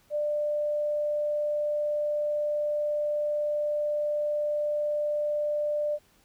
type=tone; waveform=sine; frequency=594 Hz; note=D5; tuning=20 cents sharp; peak=-25 dBFS; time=0.1-5.99 s; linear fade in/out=50 ms; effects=pink hiss -63 dBFS RMS until 6.24 s